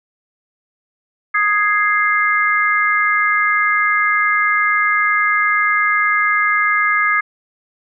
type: chord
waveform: sine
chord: Ab major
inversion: second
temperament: equal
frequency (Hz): 1244.5 / 1661.2 / 2093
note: Eb6 / Ab6 / C7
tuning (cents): 0 / 0 / 0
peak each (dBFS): -17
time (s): 1.34-7.21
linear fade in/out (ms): 10
effects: none